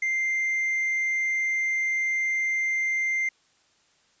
triangle tone with hard clipping, 2093 Hz, C7, in tune, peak -22 dBFS, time 0.02-3.29 s, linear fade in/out 5 ms, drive 1 dB, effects white hiss -64 dBFS RMS until 4.2 s + resampled to 16000 Hz

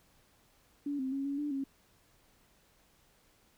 sine tone with pitch steps, 286.5 / 262.4 / 274.3 / 280.5 / 293.8 / 272.5 Hz, D4 / C4 / C#4 / C#4 / D4 / C#4, -43 / +5 / -18 / +21 / +1 / -29 cents, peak -32 dBFS, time 0.86-1.64 s, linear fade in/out 5 ms, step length 130 ms, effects pink hiss -67 dBFS RMS until 3.57 s

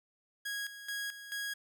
sawtooth tone with tremolo, 1650 Hz, G#6, 12 cents flat, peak -32 dBFS, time 0.45-1.54 s, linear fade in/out 10 ms, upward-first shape square, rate 2.3 Hz, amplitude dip 70%, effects none

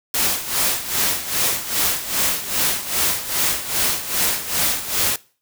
white noise with tremolo, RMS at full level -18 dBFS, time 0.14-5.16 s, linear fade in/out 2 ms, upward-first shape sine, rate 2.5 Hz, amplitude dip 75%, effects noise-tail reverb RT60 0.4 s tail -21 dB re dry

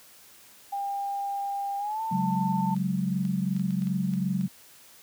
sine tone with pitch glide, 799 to 891.7 Hz, G5 to A5, +33 to +23 cents, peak -28 dBFS, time 0.72-2.75 s, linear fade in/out 10 ms, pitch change +190 cents, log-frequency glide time 1.78-2.02 s
sine chord, C# suspended fourth, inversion none, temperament equal, 138.59 / 185 / 207.7 Hz, C#3 / F#3 / G#3, 0 / 0 / 0 cents, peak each -32 / -26 / -31 dBFS, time 2.11-4.48 s, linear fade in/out 10 ms
clicks, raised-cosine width 0.2 ms, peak -31 dBFS, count 9, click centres 2.765 / 3.252 / 3.565 / 3.596 / 3.707 / 3.821 / 3.871 / 4.137 / 4.411 s
effects white hiss -53 dBFS RMS until 5.02 s + high-pass 80 Hz 12 dB/octave

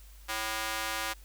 square tone with high-pass filter, 110 Hz, A2, in tune, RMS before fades -34 dBFS, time 0.28-1.14 s, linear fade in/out 20 ms, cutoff 1100 Hz, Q 0.81, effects added 50 Hz sine -49 dBFS peak until 1.24 s + white hiss -59 dBFS RMS until 1.24 s

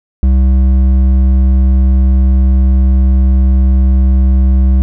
sine tone with hard clipping, 65 Hz, C2, 11 cents flat, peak -7 dBFS, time 0.23-4.82 s, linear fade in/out 0 ms, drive 7 dB, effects none

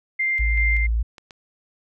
sine tone with tremolo, 2097 Hz, C7, 3 cents sharp, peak -19 dBFS, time 0.19-0.87 s, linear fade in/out 10 ms, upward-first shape square, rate 2.6 Hz, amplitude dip 35%
sine tone, 56.3 Hz, A1, 40 cents sharp, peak -18 dBFS, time 0.39-1.03 s, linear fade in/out 10 ms
clicks, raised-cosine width 0.2 ms, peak -24 dBFS, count 2, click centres 1.182 / 1.308 s
effects none

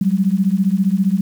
sine beating tone pair, 185 / 200 Hz, F#3 / G3, 0 / +35 cents, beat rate 15 Hz, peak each -16 dBFS, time 0.01-1.21 s, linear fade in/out 5 ms, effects 7-bit

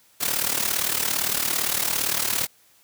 white noise with amplitude modulation, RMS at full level -21 dBFS, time 0.2-2.47 s, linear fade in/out 20 ms, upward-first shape sine, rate 37.6 Hz, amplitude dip 75%, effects white hiss -58 dBFS RMS until 2.83 s + high-pass 60 Hz 12 dB/octave

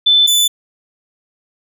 sine / sawtooth tone pair in turn, 3520 / 3496 Hz, A7 / A7, 0 / -12 cents, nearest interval unison, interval 12 cents, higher first, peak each -7 dBFS, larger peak neither, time 0.06-0.27 / 0.27-0.48 s, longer neither, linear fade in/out 10 ms, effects none

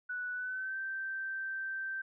sine tone with pitch glide, 1480 to 1559.9 Hz, F#6 to G6, 0 to -9 cents, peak -35 dBFS, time 0.09-2.02 s, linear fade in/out 10 ms, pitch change +91 cents, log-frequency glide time 0.33-0.78 s, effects none

